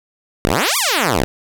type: exponential two-way sweep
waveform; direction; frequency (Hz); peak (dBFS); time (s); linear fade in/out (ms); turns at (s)
5% pulse; up then down; 41.4 to 1235 to 52.3; -3; 0.45-1.24; 0; 0.77
effects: 7-bit